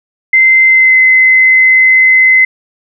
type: tone with pitch glide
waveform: sine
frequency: 2074 to 2049 Hz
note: C7 to C7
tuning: -16 to -37 cents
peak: -3 dBFS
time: 0.33-2.45 s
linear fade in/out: 5 ms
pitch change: -21 cents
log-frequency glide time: 0.67-0.97 s
effects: none